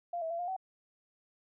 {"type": "tone with pitch steps", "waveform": "sine", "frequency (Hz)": [694, 650, 678, 707, 757], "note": ["F5", "E5", "E5", "F5", "F#5"], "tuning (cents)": [-11, -24, 49, 21, 39], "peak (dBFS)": -33, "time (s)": [0.13, 0.565], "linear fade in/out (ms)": 5, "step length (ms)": 87, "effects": []}